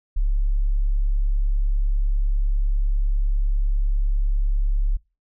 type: tone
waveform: sine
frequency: 35 Hz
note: C#1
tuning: 18 cents sharp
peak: -17 dBFS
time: 0.16-4.97 s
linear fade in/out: 10 ms
effects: noise-tail reverb RT60 0.3 s tail -24 dB re dry